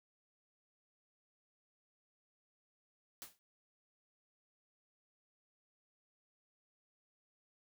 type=noise with exponential decay; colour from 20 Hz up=white; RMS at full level=-45 dBFS; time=3.22-3.39 s; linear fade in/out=0 ms; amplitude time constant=36 ms; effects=none